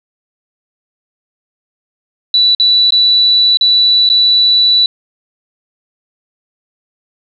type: tone with dropouts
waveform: sine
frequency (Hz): 3955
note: B7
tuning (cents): +2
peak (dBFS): -6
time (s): 2.34-4.86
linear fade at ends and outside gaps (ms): 2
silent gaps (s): 2.549-2.598 / 2.906-2.922 / 3.572-3.61 / 4.09-4.099
effects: none